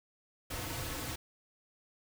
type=noise with comb filter; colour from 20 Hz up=pink; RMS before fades=-39 dBFS; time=0.5-1.16 s; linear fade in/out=10 ms; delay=5 ms; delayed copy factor=-0.65; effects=none